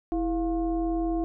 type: tone with frequency modulation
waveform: sine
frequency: 329.6 Hz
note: E4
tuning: in tune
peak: -24 dBFS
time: 0.12-1.24 s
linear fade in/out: 0 ms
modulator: 372 Hz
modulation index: 0.75
effects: none